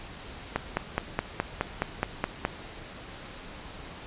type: click train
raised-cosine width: 0.5 ms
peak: -10 dBFS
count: 10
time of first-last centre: 0.56-2.451 s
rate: 4.76 Hz
effects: pink hiss -43 dBFS RMS until 4.06 s + resampled to 8000 Hz